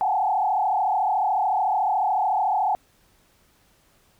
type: tone with frequency modulation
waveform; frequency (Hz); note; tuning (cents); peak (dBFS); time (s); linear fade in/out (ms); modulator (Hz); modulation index
sine; 801; G5; +37; -19; 0.01-2.75; 0; 33.8; 2.3
effects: pink hiss -61 dBFS RMS until 4.19 s